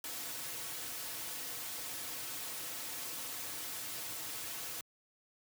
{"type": "noise with comb filter", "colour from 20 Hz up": "white", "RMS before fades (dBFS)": -42, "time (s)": [0.04, 4.81], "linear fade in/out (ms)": 2, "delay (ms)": 5, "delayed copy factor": -0.65, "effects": ["high-pass 100 Hz 12 dB/octave"]}